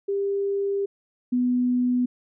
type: tone pair in turn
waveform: sine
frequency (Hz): 398 / 247.9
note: G4 / B3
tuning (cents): +26 / +7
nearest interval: minor sixth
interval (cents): 819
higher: first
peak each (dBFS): -22 / -19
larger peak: second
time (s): 0.08-0.86 / 1.32-2.06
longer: first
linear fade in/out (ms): 10
effects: none